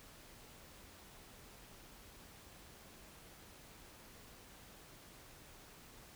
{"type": "silence", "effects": ["pink hiss -58 dBFS RMS until 6.15 s"]}